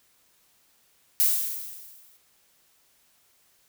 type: noise with exponential decay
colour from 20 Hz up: violet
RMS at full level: -19 dBFS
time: 1.2-2.17 s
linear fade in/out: 0 ms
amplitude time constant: 210 ms
effects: white hiss -64 dBFS RMS until 3.68 s

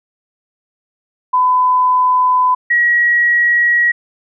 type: tone pair in turn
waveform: sine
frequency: 1006 / 1909 Hz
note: B5 / A#6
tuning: +32 / +41 cents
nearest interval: major seventh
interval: 1109 cents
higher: second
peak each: -9 dBFS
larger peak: neither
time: 1.33-2.55 / 2.7-3.92 s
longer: neither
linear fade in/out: 10 ms
effects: none

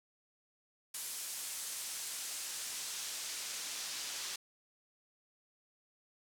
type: noise with band-pass filter sweep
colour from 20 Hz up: pink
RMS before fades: -42 dBFS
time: 0.94-4.36 s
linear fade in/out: 5 ms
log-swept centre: 9500 to 5400 Hz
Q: 0.9
effects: none

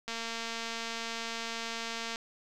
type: click train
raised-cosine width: 0.2 ms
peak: -20 dBFS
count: 477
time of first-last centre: 0.08-2.159 s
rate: 229 Hz
effects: none

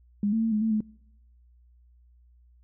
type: tone with pitch steps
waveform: sine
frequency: 204.8 / 224 / 225.4 / 212.4 / 222.4 / 214.6 Hz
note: G#3 / A3 / A3 / G#3 / A3 / A3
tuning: -24 / +31 / +42 / +39 / +19 / -43 cents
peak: -22 dBFS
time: 0.23-0.806 s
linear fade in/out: 2 ms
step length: 96 ms
effects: noise-tail reverb RT60 0.8 s tail -25 dB re dry + added 60 Hz sine -55 dBFS peak until 2.63 s

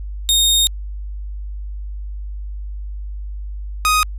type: tone pair in turn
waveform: sawtooth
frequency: 3700 / 1248.7 Hz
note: A#7 / D#6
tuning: -14 / +6 cents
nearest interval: octave + perfect fifth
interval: 1880 cents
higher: first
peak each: -9 dBFS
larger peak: neither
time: 0.29-0.67 / 3.85-4.03 s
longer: first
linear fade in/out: 0 ms
effects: added 50 Hz sine -25 dBFS peak until 4.18 s + resampled to 32000 Hz

